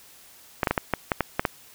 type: clicks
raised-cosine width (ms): 0.5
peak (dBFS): -6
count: 9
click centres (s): 0.632 / 0.672 / 0.71 / 0.778 / 0.937 / 1.118 / 1.207 / 1.395 / 1.452
effects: white hiss -51 dBFS RMS until 1.74 s